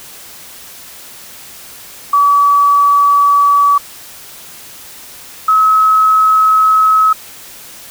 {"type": "tone pair in turn", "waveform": "sine", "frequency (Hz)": [1144, 1284.1], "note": ["D6", "E6"], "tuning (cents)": [-46, -46], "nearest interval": "major second", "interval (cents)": 200, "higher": "second", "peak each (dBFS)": -6, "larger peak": "neither", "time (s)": [[2.13, 3.78], [5.48, 7.13]], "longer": "neither", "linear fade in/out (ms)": 5, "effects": ["white hiss -34 dBFS RMS until 7.9 s"]}